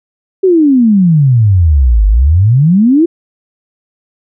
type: exponential two-way sweep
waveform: sine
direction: down then up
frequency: 392 to 48.57 to 349.8 Hz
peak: -4 dBFS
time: 0.43-3.06 s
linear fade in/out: 10 ms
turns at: 2.07 s
effects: none